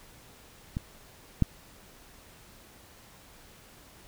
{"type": "clicks", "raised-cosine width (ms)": 5, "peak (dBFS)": [-18, -9], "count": 2, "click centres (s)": [0.769, 1.423], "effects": ["pink hiss -54 dBFS RMS until 4.07 s"]}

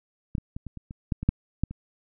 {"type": "clicks", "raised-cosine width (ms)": 5, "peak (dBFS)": [-15, -20, -22, -24, -26, -26, -12, -19, -7, -11, -24], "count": 11, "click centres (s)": [0.352, 0.382, 0.565, 0.667, 0.773, 0.909, 1.122, 1.23, 1.29, 1.636, 1.71], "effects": []}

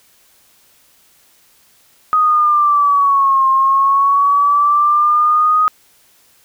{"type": "linear two-way sweep", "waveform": "sine", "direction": "down then up", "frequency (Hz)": [1253, 1063, 1253], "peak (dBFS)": -9, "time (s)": [2.13, 5.68], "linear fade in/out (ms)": 0, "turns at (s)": 3.48, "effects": ["white hiss -52 dBFS RMS until 6.44 s"]}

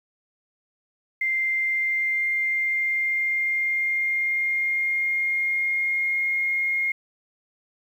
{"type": "tone with pitch glide", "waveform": "sine", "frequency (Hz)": [2093, 2139], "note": ["C7", "C7"], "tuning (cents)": [0, 38], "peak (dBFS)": -21, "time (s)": [1.21, 6.92], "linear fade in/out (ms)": 5, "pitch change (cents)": 38, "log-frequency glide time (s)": [1.57, 6.22], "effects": ["9-bit"]}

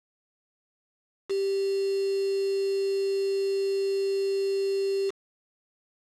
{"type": "tone with quantisation", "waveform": "sine", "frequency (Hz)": 392, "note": "G4", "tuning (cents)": 0, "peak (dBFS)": -24, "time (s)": [1.29, 5.11], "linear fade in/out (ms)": 20, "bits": 6, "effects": ["low-pass 7000 Hz 12 dB/octave"]}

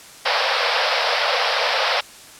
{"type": "band-pass noise", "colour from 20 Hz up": "pink", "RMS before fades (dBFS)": -20, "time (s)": [0.25, 2.01], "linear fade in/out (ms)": 10, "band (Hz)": [480, 5400], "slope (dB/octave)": 96, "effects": ["white hiss -42 dBFS RMS until 2.39 s", "low-pass 10000 Hz 12 dB/octave"]}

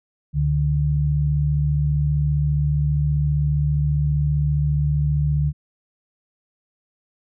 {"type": "tone pair together", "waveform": "sine", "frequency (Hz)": [71.82, 146.83], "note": ["D2", "D3"], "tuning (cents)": [-38, 0], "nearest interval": "octave", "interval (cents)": 1238, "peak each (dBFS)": [-22, -18], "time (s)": [0.33, 5.53], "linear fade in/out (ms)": 50, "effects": []}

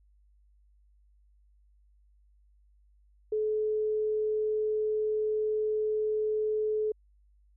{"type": "tone", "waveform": "sine", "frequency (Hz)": 429.5, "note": "A4", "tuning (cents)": -42, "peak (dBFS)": -26, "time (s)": [3.32, 6.92], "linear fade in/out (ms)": 5, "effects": ["added 50 Hz sine -60 dBFS peak until 7.56 s"]}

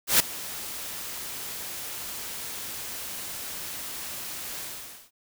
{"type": "noise with ADSR envelope", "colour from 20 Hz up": "white", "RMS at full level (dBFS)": -17, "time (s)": [0.07, 5.11], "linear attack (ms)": 130, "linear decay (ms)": 4, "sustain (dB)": -19, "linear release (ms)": 490, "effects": []}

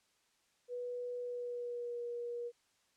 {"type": "tone with pitch glide", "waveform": "sine", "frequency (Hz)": [490.1, 477.5], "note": ["B4", "A#4"], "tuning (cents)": [-13, 42], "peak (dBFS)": -38, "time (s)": [0.68, 2.52], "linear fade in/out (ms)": 50, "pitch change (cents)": -45, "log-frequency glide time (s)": [1.19, 2.02], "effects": ["white hiss -74 dBFS RMS until 2.96 s", "low-pass 8000 Hz 12 dB/octave"]}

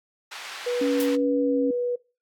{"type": "band-pass noise", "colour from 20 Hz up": "white", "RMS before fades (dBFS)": -38, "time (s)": [0.31, 1.16], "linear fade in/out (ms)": 10, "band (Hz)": [830, 3300], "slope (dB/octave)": 12}
{"type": "tone", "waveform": "sine", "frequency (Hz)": 488.2, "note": "B4", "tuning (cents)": -20, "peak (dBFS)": -23, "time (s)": [0.66, 1.96], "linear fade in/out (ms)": 10}
{"type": "tone with pitch glide", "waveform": "sine", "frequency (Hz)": [280, 274.1], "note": ["C#4", "C#4"], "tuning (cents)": [18, -19], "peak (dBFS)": -22, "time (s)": [0.81, 1.71], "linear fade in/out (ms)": 5, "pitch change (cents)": -37, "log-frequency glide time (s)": [1.41, 1.59]}
{"type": "noise with exponential decay", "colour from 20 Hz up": "blue", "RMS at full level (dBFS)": -29, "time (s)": [1, 1.15], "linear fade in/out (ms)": 2, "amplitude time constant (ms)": 32}
{"effects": ["noise-tail reverb RT60 0.3 s tail -21 dB re dry", "AAC 64 kbps"]}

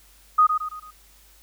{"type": "tone with echo", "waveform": "sine", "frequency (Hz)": 1244.5, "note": "D#6", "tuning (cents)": 0, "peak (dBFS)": -12, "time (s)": [0.38, 0.47], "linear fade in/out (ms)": 10, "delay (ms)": 110, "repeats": 4, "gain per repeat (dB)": -7, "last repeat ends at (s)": 0.91, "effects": ["added 50 Hz sine -55 dBFS peak until 1.42 s", "white hiss -55 dBFS RMS until 1.42 s"]}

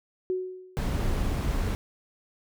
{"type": "tone with exponential decay", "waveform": "sine", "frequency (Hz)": 370, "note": "F#4", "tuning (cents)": 0, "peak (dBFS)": -23, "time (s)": [0.3, 0.95], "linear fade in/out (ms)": 0, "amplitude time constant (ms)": 140}
{"type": "noise", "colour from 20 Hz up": "brown", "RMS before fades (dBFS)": -27, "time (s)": [0.77, 1.75], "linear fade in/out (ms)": 0}
{"effects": []}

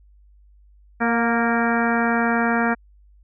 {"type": "harmonic tone with a mistuned harmonic", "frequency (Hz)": 232.3, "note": "A#3", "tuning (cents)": -6, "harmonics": [1, 2, 3, 4, 5, 6, 7, 8, 10], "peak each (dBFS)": [-21, -27, -25, -28, -31, -26, -27, -29, -34], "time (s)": [1, 2.75], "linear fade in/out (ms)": 20, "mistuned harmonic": 3, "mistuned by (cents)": 25, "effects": ["added 50 Hz sine -49 dBFS peak until 3.23 s"]}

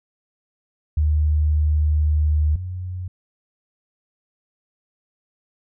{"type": "tone pair in turn", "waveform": "sine", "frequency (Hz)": [76, 90.93], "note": ["D#2", "F#2"], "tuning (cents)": [-40, -30], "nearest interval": "minor third", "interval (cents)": 310, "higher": "second", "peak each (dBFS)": [-15, -26], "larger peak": "first", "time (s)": [[0.97, 2.56], [2.56, 3.08]], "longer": "first", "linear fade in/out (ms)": 5, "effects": []}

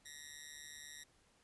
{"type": "tone with amplitude modulation", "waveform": "10% pulse", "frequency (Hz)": 1889, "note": "A#6", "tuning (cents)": 22, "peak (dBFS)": -37, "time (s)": [0.05, 1.04], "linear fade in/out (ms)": 10, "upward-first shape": "sine", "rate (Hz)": 148, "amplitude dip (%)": 90, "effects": ["pink hiss -71 dBFS RMS until 1.43 s", "resampled to 24000 Hz"]}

